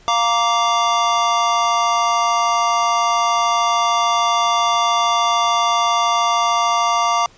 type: chord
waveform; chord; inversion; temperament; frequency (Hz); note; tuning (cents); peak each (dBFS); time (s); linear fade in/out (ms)
square; Bb major; second; just; 699.2 / 932.3 / 1165.4; F5 / Bb5 / D6; +2 / 0 / -14; -21 / -21 / -18; 0.08-7.26; 0
effects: pink hiss -49 dBFS RMS until 7.37 s + resampled to 16000 Hz